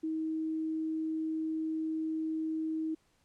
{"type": "tone", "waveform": "sine", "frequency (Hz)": 317.4, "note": "D#4", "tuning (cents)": 35, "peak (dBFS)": -31, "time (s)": [0.03, 2.95], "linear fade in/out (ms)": 10, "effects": ["pink hiss -71 dBFS RMS until 3.24 s", "low-pass 10000 Hz 12 dB/octave"]}